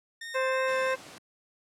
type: tone with vibrato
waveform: sawtooth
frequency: 1818 Hz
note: A#6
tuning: 44 cents flat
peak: -34 dBFS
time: 0.21-0.94 s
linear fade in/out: 5 ms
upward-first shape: sine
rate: 3 Hz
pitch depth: 26 cents each way
type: harmonic tone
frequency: 523.3 Hz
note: C5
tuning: in tune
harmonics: 1 / 2 / 3 / 4 / 5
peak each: -27 / -32 / -33 / -39 / -38 dBFS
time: 0.34-0.96 s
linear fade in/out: 20 ms
type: noise with exponential decay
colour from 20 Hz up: violet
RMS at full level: -44 dBFS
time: 0.34-0.47 s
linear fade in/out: 1 ms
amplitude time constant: 27 ms
type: noise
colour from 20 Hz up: pink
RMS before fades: -46 dBFS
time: 0.68-1.18 s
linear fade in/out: 0 ms
effects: high-pass 200 Hz 12 dB/octave + low-pass 9000 Hz 12 dB/octave